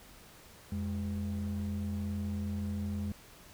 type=ring-modulated tone; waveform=triangle; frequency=146.83 Hz; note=D3; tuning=in tune; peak=-27 dBFS; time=0.72-3.12 s; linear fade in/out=0 ms; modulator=59.2 Hz; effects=tanh soft clip ceiling -24 dBFS + pink hiss -55 dBFS RMS until 3.53 s